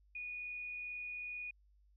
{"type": "tone with amplitude modulation", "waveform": "sine", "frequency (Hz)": 2461, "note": "D#7", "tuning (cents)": -20, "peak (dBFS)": -40, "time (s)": [0.15, 1.51], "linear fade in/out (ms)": 5, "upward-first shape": "sine", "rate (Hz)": 82.4, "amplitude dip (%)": 25, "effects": ["added 50 Hz sine -65 dBFS peak until 1.96 s"]}